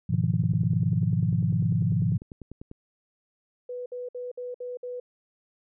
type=chord; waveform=sine; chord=F half-diminished seventh; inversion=first; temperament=equal with one note detuned; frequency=103.83 / 123.11 / 155.56 / 174.61 Hz; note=Ab2 / Cb3 / Eb3 / F3; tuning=0 / -5 / 0 / 0 cents; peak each=-27 dBFS; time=0.09-2.18 s; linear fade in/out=10 ms
type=click train; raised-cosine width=3 ms; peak=-28 dBFS; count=27; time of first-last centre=0.14-2.714 s; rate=10.1 Hz
type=tone bursts; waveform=sine; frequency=493.9 Hz; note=B4; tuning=in tune; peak=-32 dBFS; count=6; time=3.69-5 s; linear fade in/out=5 ms; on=170 ms; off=58 ms
effects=none